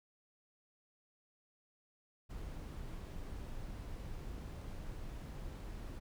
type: noise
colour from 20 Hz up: brown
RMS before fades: -45 dBFS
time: 2.29-6 s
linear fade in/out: 20 ms
effects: none